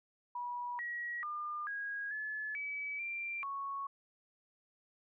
sine tone with pitch steps, 971 / 1910 / 1204 / 1643 / 1720 / 2289 / 2365 / 1107 Hz, B5 / A#6 / D6 / G#6 / A6 / D7 / D7 / C#6, -30 / +42 / +43 / -19 / -40 / -45 / +12 / -3 cents, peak -37 dBFS, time 0.35-3.87 s, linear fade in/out 5 ms, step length 440 ms, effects none

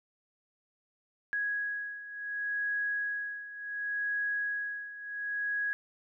sine beating tone pair, 1661.2 / 1661.89 Hz, G#6 / G#6, 0 / +1 cents, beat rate 0.69 Hz, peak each -37 / -33 dBFS, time 1.33-5.73 s, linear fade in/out 0 ms, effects none

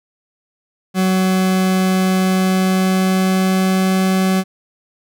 40% pulse tone with pitch glide, 187.2 to 188.61 Hz, F#3 to F#3, +20 to +33 cents, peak -12 dBFS, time 0.94-4.44 s, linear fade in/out 50 ms, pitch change +13 cents, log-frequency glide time 2.18-4.03 s, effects none

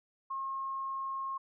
sine tone, 1077 Hz, C6, 50 cents sharp, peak -34 dBFS, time 0.3-1.38 s, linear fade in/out 10 ms, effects none

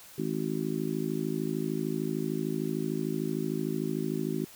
harmonic tone, 53.3 Hz, G#1, 46 cents sharp, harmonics 3 / 4 / 5 / 6 / 7, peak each -35 / -35 / -35 / -35 / -35 dBFS, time 0.18-4.45 s, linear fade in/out 5 ms, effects white hiss -51 dBFS RMS until 4.55 s

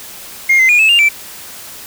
sine tone with pitch steps, 2130 / 2063 / 2437 / 2600 / 2800 / 2329 Hz, C7 / C7 / D#7 / E7 / F7 / D7, +30 / -25 / -37 / -24 / +4 / -15 cents, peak -4 dBFS, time 0.49-1.09 s, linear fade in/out 10 ms, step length 100 ms, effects tanh soft clip ceiling -5 dBFS + white hiss -32 dBFS RMS until 1.86 s

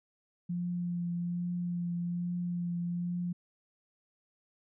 sine tone with vibrato, 174.61 Hz, F3, in tune, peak -31 dBFS, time 0.49-3.33 s, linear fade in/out 10 ms, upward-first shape triangle, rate 1.2 Hz, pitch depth 18 cents each way, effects none

